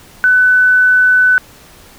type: tone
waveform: sine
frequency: 1500 Hz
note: F#6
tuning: 23 cents sharp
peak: -6 dBFS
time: 0.24-1.38 s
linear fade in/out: 0 ms
effects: pink hiss -41 dBFS RMS until 1.98 s